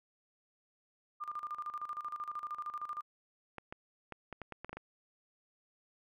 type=tone with tremolo; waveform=sine; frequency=1200 Hz; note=D6; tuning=37 cents sharp; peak=-36 dBFS; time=1.2-3.02 s; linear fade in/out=20 ms; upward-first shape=square; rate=13 Hz; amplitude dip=75%
type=clicks; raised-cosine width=0.5 ms; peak=-28 dBFS; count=10; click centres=3.583 / 3.725 / 4.123 / 4.327 / 4.417 / 4.523 / 4.646 / 4.694 / 4.73 / 4.77 s
effects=none